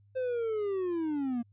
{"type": "linear sweep", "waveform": "triangle", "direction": "down", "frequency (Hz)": [523.3, 230.2], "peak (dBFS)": -27, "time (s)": [0.15, 1.43], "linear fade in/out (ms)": 20, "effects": ["added 101 Hz sine -59 dBFS peak until 1.52 s", "resampled to 8000 Hz"]}